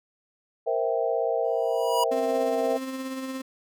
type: chord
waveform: sine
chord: C dominant seventh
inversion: third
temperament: equal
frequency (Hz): 466.2 / 523.3 / 659.3 / 784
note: Bb4 / C5 / E5 / G5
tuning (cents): 0 / 0 / 0 / 0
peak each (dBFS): -27 / -29 / -27 / -32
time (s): 0.66-2.78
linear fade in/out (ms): 20
type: tone with exponential growth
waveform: square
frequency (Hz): 969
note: B5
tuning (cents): -33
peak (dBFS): -21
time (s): 1.44-2.04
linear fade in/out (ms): 5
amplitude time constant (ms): 130
type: tone with tremolo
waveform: 35% pulse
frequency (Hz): 263.2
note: C4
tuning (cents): +10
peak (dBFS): -28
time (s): 2.11-3.42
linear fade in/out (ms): 10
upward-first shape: sine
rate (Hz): 17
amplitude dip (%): 35
effects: none